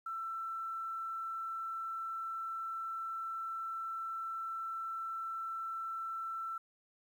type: tone with quantisation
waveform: sine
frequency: 1336 Hz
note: E6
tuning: 23 cents sharp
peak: -37 dBFS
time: 0.06-6.58 s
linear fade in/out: 5 ms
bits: 11
effects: none